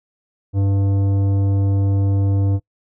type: tone with tanh clipping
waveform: sine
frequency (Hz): 98.6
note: G2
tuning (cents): +11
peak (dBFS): -16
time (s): 0.53-2.6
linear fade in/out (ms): 50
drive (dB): 12
effects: noise-tail reverb RT60 0.1 s tail -23 dB re dry